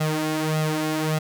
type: tone with flanger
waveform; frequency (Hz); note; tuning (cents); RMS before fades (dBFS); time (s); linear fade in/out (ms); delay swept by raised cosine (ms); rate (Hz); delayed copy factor
sawtooth; 155.56; D#3; 0; -24; 0-1.19; 10; 1.5 to 3.7; 1.7; +0.7
effects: none